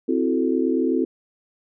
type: chord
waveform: sine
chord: F# half-diminished seventh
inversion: second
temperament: equal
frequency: 261.6 / 329.6 / 370 / 440 Hz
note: C4 / E4 / F#4 / A4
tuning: 0 / 0 / 0 / 0 cents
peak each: -22 / -23 / -25 / -26 dBFS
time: 0.08-1.05 s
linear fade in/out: 10 ms
effects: none